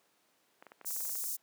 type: clicks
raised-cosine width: 0.5 ms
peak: -35 dBFS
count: 12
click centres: 0.625 / 0.667 / 0.719 / 0.813 / 0.847 / 0.907 / 0.964 / 1.006 / 1.053 / 1.095 / 1.155 / 1.24 s
type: high-pass noise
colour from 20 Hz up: white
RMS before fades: -37 dBFS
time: 0.85-1.37 s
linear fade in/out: 20 ms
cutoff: 6200 Hz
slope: 24 dB/octave
effects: pink hiss -71 dBFS RMS until 1.42 s + high-pass 300 Hz 12 dB/octave